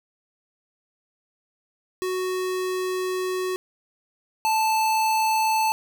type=tone pair in turn; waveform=square; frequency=370 / 878 Hz; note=F#4 / A5; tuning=0 / -4 cents; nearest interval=octave + minor third; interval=1496 cents; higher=second; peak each=-25 / -20 dBFS; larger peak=second; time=2.02-3.56 / 4.45-5.72 s; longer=first; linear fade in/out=0 ms; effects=none